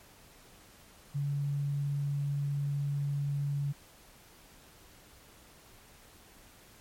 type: tone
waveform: sine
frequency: 142.3 Hz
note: C#3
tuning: 46 cents sharp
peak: -29 dBFS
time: 1.14-3.73 s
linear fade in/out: 20 ms
effects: pink hiss -57 dBFS RMS until 6.8 s + MP3 64 kbps